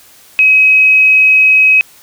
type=tone; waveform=sine; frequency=2543 Hz; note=D#7; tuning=37 cents sharp; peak=-4 dBFS; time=0.39-1.81 s; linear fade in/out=0 ms; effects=white hiss -42 dBFS RMS until 2.02 s